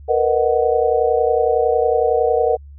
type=chord; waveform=sine; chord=B major seventh; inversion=third; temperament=just; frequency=463 / 493.9 / 617.4 / 740.8 Hz; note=A#4 / B4 / D#5 / F#5; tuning=-12 / 0 / -14 / +2 cents; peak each=-17 / -19 / -21 / -20 dBFS; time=0.08-2.57 s; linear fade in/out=20 ms; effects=added 71 Hz sine -36 dBFS peak until 2.78 s